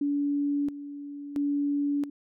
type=tone with tremolo; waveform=sine; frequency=286.5 Hz; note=D4; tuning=43 cents flat; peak=-24 dBFS; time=0.01-2.1 s; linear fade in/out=5 ms; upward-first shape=square; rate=0.74 Hz; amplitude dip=75%; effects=none